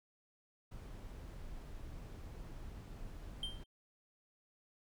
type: noise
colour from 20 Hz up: brown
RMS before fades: -48 dBFS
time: 0.71-3.64 s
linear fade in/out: 10 ms
type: tone with exponential decay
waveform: triangle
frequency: 3155 Hz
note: G7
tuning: 10 cents sharp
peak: -34 dBFS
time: 3.43-3.66 s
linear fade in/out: 2 ms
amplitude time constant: 48 ms
effects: none